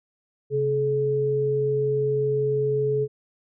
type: tone pair together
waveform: sine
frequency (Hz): 134.59 / 427.3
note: C3 / G#4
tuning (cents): +49 / +49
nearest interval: octave + minor sixth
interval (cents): 2000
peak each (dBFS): -27 / -21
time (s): 0.5-3.08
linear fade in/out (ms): 50
effects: none